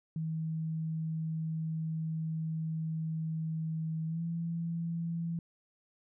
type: tone with pitch glide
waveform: sine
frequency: 160 to 167.47 Hz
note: D#3 to E3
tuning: +49 to +28 cents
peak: -32 dBFS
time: 0.16-5.39 s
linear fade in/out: 2 ms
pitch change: +79 cents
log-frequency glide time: 4.07-4.22 s
effects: none